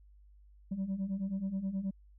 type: beating tone pair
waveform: sine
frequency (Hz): 187.2 / 196.6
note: F#3 / G3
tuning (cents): +20 / +5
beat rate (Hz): 9.4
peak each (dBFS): -36 / -32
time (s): 0.71-1.91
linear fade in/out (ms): 10
effects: tanh soft clip ceiling -30 dBFS + added 50 Hz sine -56 dBFS peak until 2.18 s